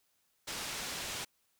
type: low-pass noise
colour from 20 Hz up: white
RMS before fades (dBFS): -40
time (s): 0.47-1.25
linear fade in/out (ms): 10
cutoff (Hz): 6500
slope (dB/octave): 12
effects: white hiss -75 dBFS RMS until 1.59 s